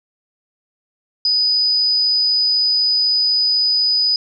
sine tone, 4978 Hz, D#8, in tune, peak -13 dBFS, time 1.25-4.16 s, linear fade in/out 2 ms, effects none

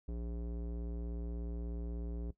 square tone with low-pass filter, 58.27 Hz, A#1, in tune, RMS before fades -40 dBFS, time 0.08-2.31 s, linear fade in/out 5 ms, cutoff 390 Hz, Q 1.4, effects noise-tail reverb RT60 0.1 s tail -17 dB re dry

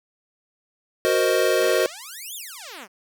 square chord, C half-diminished seventh, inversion second, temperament equal, 370 / 466.2 / 523.3 / 622.3 Hz, Gb4 / Bb4 / C5 / Eb5, 0 / 0 / 0 / 0 cents, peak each -24 dBFS, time 1.05-1.86 s, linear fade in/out 0 ms
5% pulse exponential two-way sweep, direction up then down, 174.61 to 3729 to 174.61 Hz, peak -25 dBFS, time 1.58-2.88 s, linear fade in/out 50 ms, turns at 2.35 s
effects none

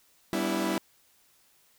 sawtooth chord, E minor seventh, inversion first, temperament equal with one note detuned, 196 / 246.9 / 288 / 329.6 Hz, G3 / B3 / D4 / E4, 0 / 0 / -34 / 0 cents, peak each -28 / -31 / -31 / -26 dBFS, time 0.33-0.78 s, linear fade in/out 0 ms, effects white hiss -64 dBFS RMS until 1.78 s

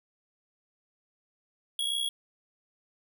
square tone with amplitude modulation, 3322 Hz, G#7, in tune, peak -26 dBFS, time 1.79-2.09 s, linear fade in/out 2 ms, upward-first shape sine, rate 63.5 Hz, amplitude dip 60%, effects none

